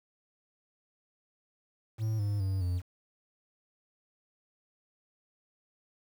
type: tone with pitch steps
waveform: triangle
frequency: 110 / 102.63 / 95.76 / 89.35 Hz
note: A2 / G#2 / G2 / F2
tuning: 0 / -20 / -40 / +40 cents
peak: -26 dBFS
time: 1.98-2.82 s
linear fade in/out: 50 ms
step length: 210 ms
effects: 9-bit